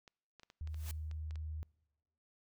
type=clicks; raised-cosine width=0.2 ms; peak=-38 dBFS; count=9; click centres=0.078 / 0.397 / 0.433 / 0.501 / 0.674 / 0.744 / 1.113 / 1.309 / 1.357 s
type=tone; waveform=sine; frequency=77.78 Hz; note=D#2; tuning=in tune; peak=-39 dBFS; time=0.61-1.63 s; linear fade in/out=0 ms
type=noise with exponential growth; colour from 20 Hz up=white; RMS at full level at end=-45 dBFS; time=0.67-0.91 s; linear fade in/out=0 ms; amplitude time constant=51 ms
effects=noise-tail reverb RT60 1.0 s tail -25 dB re dry